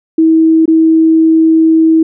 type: tone with dropouts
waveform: sine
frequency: 322.1 Hz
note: E4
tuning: 40 cents flat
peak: -4 dBFS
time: 0.18-2.03 s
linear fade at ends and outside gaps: 5 ms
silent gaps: 0.657-0.678 s
effects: none